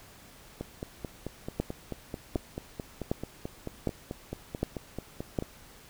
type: two click trains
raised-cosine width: 2 ms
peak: -21 / -14 dBFS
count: 23 / 6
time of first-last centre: 0.61-5.424 / 1.6-5.388 s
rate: 4.57 / 1.32 Hz
effects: pink hiss -53 dBFS RMS until 5.89 s